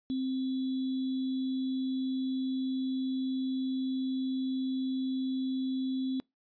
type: tone with sample-and-hold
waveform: sine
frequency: 261.6 Hz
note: C4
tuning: in tune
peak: -29 dBFS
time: 0.1-6.2 s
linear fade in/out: 0 ms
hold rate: 3675 Hz
effects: noise-tail reverb RT60 0.2 s tail -26 dB re dry + resampled to 11025 Hz